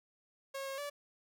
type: tone with pitch steps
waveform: sawtooth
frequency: 545 / 542 / 577 Hz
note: C#5 / C#5 / D5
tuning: -29 / -39 / -31 cents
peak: -35 dBFS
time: 0.54-0.9 s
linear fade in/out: 10 ms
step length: 120 ms
effects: none